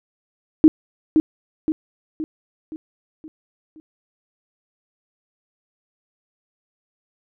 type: tone with echo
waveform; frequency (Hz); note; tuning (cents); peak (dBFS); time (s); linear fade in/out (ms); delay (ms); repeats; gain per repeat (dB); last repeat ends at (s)
sine; 313.1; D#4; +11; -5; 0.64-0.68; 0; 520; 6; -6; 3.8
effects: none